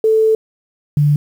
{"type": "tone pair in turn", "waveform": "sine", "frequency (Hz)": [440, 146.83], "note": ["A4", "D3"], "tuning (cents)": [0, 0], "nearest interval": "octave + perfect fifth", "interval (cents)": 1900, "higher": "first", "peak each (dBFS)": -9, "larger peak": "neither", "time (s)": [[0.04, 0.35], [0.97, 1.16]], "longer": "first", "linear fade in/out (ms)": 2, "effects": ["7-bit"]}